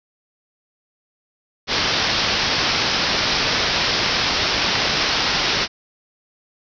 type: low-pass noise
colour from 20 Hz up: white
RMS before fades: -20 dBFS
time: 1.67-5.68 s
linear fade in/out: 50 ms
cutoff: 5600 Hz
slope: 96 dB/octave
effects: none